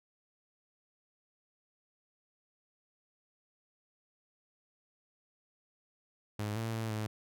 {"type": "tone with pitch steps", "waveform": "sawtooth", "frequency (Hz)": [105, 113.2, 111.9, 108], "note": ["G#2", "A2", "A2", "A2"], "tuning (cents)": [19, 50, 30, -32], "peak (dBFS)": -30, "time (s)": [6.39, 7.07], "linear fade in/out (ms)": 5, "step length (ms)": 170, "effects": []}